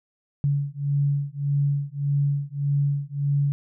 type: beating tone pair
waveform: sine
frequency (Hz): 141.3 / 143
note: C#3 / D3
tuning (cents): +34 / -46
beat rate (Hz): 1.7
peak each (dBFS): -24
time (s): 0.44-3.52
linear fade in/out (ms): 0
effects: none